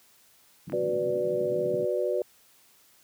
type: band-pass noise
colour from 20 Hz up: pink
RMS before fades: -40 dBFS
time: 0.67-1.85 s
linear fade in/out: 5 ms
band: 120 to 320 Hz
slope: 48 dB/octave
type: clicks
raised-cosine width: 0.5 ms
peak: -29 dBFS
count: 2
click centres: 0.698 / 0.722 s
type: chord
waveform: sine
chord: B minor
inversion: second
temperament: equal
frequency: 370 / 493.9 / 587.3 Hz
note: F#4 / B4 / D5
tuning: 0 / 0 / 0 cents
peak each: -29 dBFS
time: 0.73-2.22 s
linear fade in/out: 2 ms
effects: white hiss -60 dBFS RMS until 3.03 s + high-pass 60 Hz 12 dB/octave